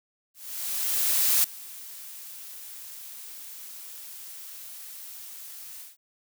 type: noise with ADSR envelope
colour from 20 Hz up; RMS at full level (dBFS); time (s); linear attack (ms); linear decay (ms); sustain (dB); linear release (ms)
blue; -21; 0.34-5.97; 1100; 4; -21; 160
effects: none